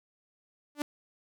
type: tone with exponential growth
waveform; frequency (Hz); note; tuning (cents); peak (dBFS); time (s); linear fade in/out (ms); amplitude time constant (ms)
sawtooth; 293.5; D4; -1; -22; 0.75-0.82; 1; 15
effects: none